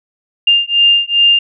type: beating tone pair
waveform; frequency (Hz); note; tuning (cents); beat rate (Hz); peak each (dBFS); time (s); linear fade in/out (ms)
sine; 2802 / 2804.5; F7 / F7; +5 / +7; 2.5; -11; 0.47-1.39; 5
effects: none